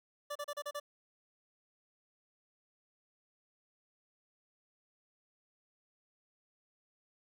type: tone bursts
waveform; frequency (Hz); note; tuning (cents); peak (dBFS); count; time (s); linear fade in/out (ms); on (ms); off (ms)
25% pulse; 583; D5; -13; -34; 6; 0.3-0.8; 10; 55; 34
effects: none